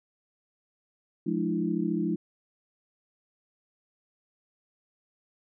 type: tone cluster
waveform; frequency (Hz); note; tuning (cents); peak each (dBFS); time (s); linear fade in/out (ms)
sine; 176 / 211.2 / 301.5 / 334.9; F3 / G#3 / D4 / E4; +14 / +29 / +46 / +27; -31; 1.26-2.16; 10
effects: none